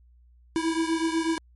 square beating tone pair, 324.1 / 332.2 Hz, E4 / E4, -29 / +13 cents, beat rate 8.1 Hz, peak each -26 / -29 dBFS, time 0.56-1.38 s, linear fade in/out 0 ms, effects added 60 Hz sine -53 dBFS peak until 1.55 s + MP3 48 kbps

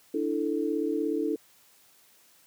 sine chord, D suspended second, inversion none, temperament just, 293.7 / 330.4 / 440.5 Hz, D4 / E4 / A4, 0 / +4 / +2 cents, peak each -30 dBFS, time 0.14-1.36 s, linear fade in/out 5 ms, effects white hiss -60 dBFS RMS until 2.46 s + high-pass 100 Hz 12 dB/octave

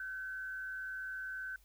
sine tone with frequency modulation, 1528 Hz, G6, 45 cents flat, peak -39 dBFS, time 0-1.56 s, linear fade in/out 2 ms, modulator 125 Hz, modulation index 0.39, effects added 50 Hz sine -63 dBFS peak until 1.64 s + white hiss -70 dBFS RMS until 1.64 s

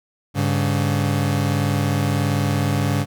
30% pulse tone pair together, 100.13 / 141.6 Hz, G2 / C#3, +37 / +37 cents, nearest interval tritone, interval 600 cents, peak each -18 dBFS, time 0.34-3.06 s, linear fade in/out 50 ms, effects none

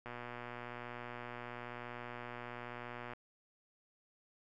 click train, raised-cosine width 0.5 ms, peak -30 dBFS, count 373, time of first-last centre 0.06-3.134 s, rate 121 Hz, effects none

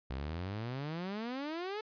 sawtooth exponential sweep, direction up, 62.2 to 441.9 Hz, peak -33 dBFS, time 0.1-1.81 s, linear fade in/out 5 ms, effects resampled to 11025 Hz

